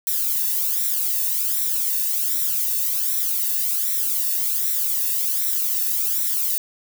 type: noise with flanger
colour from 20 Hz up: violet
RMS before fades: -22 dBFS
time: 0.07-6.58 s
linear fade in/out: 0 ms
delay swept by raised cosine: 0.52 to 1.12 ms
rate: 1.3 Hz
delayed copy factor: +0.75
effects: none